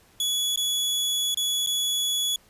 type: tone with dropouts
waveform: sawtooth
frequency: 3391 Hz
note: G#7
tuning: 35 cents sharp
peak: -20 dBFS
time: 0.2-2.36 s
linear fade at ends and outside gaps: 2 ms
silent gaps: 0.56-0.574 / 1.345-1.372 / 1.663-1.671 s
effects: pink hiss -58 dBFS RMS until 2.49 s + resampled to 32000 Hz